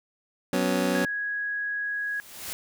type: chord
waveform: 25% pulse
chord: F# suspended fourth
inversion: none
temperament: just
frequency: 185 / 246.7 / 277.5 Hz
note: F#3 / B3 / C#4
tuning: 0 / -2 / +2 cents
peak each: -24 dBFS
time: 0.53-1.05 s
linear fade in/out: 2 ms
type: tone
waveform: sine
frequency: 1661.2 Hz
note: G#6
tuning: in tune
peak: -27 dBFS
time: 0.95-2.2 s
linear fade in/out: 0 ms
type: noise with exponential growth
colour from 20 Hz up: white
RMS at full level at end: -33 dBFS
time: 1.84-2.53 s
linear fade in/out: 0 ms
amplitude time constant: 150 ms
effects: none